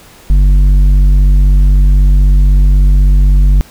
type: tone with tanh clipping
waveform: sine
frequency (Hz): 48.06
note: G1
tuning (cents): -34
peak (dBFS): -5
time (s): 0.3-3.61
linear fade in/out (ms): 0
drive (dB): 8
effects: pink hiss -39 dBFS RMS until 3.7 s